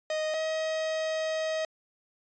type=tone pair in turn; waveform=45% pulse; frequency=622.3 / 633.5 Hz; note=D#5 / D#5; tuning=0 / +31 cents; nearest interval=unison; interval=31 cents; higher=second; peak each=-28 dBFS; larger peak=neither; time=0.1-0.34 / 0.34-1.65 s; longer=second; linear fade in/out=2 ms; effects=resampled to 16000 Hz